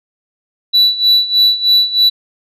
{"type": "tone with tremolo", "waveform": "sine", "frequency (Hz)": 3951, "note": "B7", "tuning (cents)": 0, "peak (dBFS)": -3, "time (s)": [0.73, 2.1], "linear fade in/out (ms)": 20, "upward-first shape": "sine", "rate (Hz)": 3.2, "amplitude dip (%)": 85, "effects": ["tanh soft clip ceiling -5 dBFS"]}